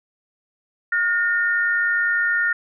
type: tone pair together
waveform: sine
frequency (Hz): 1433 / 1824.9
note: F6 / A#6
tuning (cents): +44 / -37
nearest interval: major third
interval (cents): 419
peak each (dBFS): -20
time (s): 0.92-2.53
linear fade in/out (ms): 5
effects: none